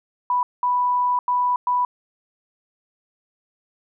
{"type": "tone bursts at uneven times", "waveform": "sine", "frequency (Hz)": 987, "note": "B5", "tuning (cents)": -1, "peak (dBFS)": -17, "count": 4, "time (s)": [[0.3, 0.43], [0.63, 1.19], [1.28, 1.56], [1.67, 1.85]], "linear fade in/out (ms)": 2, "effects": []}